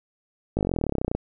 slowing click train, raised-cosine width 2 ms, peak -11 dBFS, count 23, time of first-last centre 0.57-1.15 s, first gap 19 ms, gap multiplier 1.03, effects none

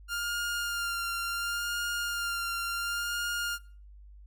sawtooth tone with vibrato, 1401 Hz, F6, 5 cents sharp, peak -27 dBFS, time 0.08-3.59 s, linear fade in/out 50 ms, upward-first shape sine, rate 0.7 Hz, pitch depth 21 cents each way, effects noise-tail reverb RT60 0.4 s tail -20 dB re dry + added 50 Hz sine -48 dBFS peak until 4.26 s

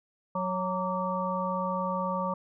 harmonic tone with a mistuned harmonic, 184.4 Hz, F#3, 6 cents flat, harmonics 1 / 3 / 5 / 6, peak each -33 / -33 / -33 / -33 dBFS, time 0.35-2.34 s, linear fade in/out 5 ms, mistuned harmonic 6, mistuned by +79 cents, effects none

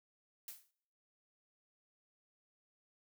blue noise with exponential decay, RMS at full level -44 dBFS, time 0.48-0.71 s, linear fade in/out 1 ms, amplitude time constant 49 ms, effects noise-tail reverb RT60 0.7 s tail -24 dB re dry

